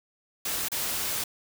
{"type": "noise with dropouts", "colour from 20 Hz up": "white", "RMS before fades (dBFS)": -30, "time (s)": [0.45, 1.24], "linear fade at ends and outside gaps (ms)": 5, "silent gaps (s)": [0.685, 0.717], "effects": []}